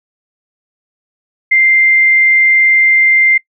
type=tone; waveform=sine; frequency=2093 Hz; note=C7; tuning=in tune; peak=-6 dBFS; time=1.51-3.38 s; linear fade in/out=10 ms; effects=noise-tail reverb RT60 0.1 s tail -21 dB re dry